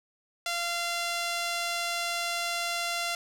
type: tone with band-pass filter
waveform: sawtooth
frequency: 689 Hz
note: F5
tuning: 24 cents flat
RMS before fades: -31 dBFS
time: 0.46-3.15 s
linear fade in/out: 2 ms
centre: 4300 Hz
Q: 0.53
effects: 9-bit